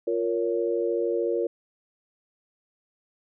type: chord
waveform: sine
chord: Bb minor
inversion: second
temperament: just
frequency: 349.6 / 466.2 / 559.4 Hz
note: F4 / Bb4 / Db5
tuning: +2 / 0 / +16 cents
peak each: -27 / -26 / -30 dBFS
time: 0.07-1.47 s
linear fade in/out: 5 ms
effects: none